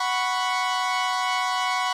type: chord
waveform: sawtooth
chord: F# suspended fourth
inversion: none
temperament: equal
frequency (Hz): 740 / 987.8 / 1108.7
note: F#5 / B5 / C#6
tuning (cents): 0 / 0 / 0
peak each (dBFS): -23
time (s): 0-1.93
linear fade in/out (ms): 5
effects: low-pass 6000 Hz 12 dB/octave + 9-bit